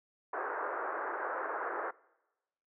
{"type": "band-pass noise", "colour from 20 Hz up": "white", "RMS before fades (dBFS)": -37, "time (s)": [0.33, 1.91], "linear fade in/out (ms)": 5, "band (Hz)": [350, 1600], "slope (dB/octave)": 48, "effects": ["noise-tail reverb RT60 1.0 s tail -23 dB re dry"]}